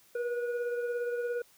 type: tone with frequency modulation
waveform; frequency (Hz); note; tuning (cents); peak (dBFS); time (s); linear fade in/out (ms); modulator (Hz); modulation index
sine; 479.4; A#4; +48; -30; 0.15-1.42; 5; 976; 0.55
effects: white hiss -62 dBFS RMS until 1.57 s